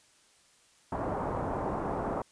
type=low-pass noise; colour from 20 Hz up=white; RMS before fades=-33 dBFS; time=0.92-2.22 s; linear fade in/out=5 ms; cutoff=970 Hz; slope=24 dB/octave; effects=white hiss -63 dBFS RMS until 2.31 s + resampled to 22050 Hz